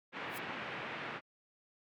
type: band-pass noise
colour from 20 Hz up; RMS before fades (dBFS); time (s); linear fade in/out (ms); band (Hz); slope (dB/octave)
white; -42; 0.12-1.21; 50; 110 to 2500; 24
type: noise with exponential growth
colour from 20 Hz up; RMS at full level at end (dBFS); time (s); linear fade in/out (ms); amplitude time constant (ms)
blue; -43; 0.27-0.38; 2; 23
effects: MP3 96 kbps